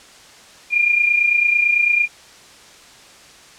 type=tone pair together; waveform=sine; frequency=2383 / 2412 Hz; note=D7 / D7; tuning=+25 / +46 cents; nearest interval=unison; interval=21 cents; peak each=-20 / -14 dBFS; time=0.7-2.08 s; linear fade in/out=50 ms; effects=white hiss -44 dBFS RMS until 3.58 s + low-pass 7000 Hz 12 dB/octave